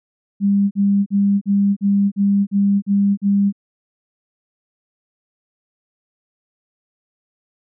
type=tone bursts; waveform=sine; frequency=200 Hz; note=G3; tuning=35 cents sharp; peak=-12 dBFS; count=9; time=0.4-3.526 s; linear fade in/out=50 ms; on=310 ms; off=42 ms; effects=none